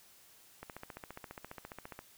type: click train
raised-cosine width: 0.5 ms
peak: -29 dBFS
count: 21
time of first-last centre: 0.63-1.991 s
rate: 14.7 Hz
effects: white hiss -61 dBFS RMS until 2.17 s